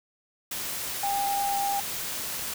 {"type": "tone in noise", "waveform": "sine", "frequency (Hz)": 800, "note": "G5", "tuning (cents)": 35, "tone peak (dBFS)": -25, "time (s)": [1.03, 1.8], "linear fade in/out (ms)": 5, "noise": "white", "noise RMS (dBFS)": -33, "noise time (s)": [0.51, 2.54], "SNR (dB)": 5, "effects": []}